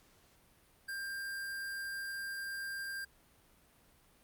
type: tone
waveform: square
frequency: 1592 Hz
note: G6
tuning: 26 cents sharp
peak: -39 dBFS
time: 0.88-3.05 s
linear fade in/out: 10 ms
effects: pink hiss -66 dBFS RMS until 4.23 s + Opus 48 kbps